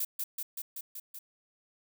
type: noise with echo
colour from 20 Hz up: violet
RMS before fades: -32 dBFS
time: 0-0.05 s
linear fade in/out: 5 ms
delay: 190 ms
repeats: 6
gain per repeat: -2 dB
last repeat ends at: 1.19 s
effects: none